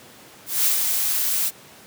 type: noise with ADSR envelope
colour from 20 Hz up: blue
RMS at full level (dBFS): -18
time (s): 0.46-1.51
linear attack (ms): 190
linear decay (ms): 120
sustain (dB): -4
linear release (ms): 36
effects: pink hiss -46 dBFS RMS until 1.86 s + high-pass 150 Hz 12 dB/octave